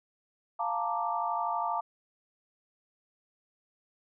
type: chord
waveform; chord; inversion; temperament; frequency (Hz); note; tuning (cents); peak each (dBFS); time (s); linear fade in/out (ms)
sine; Bb major seventh; second; equal; 698.5 / 880 / 932.3 / 1174.7; F5 / A5 / Bb5 / D6; 0 / 0 / 0 / 0; -34; 0.59-1.81; 10
effects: none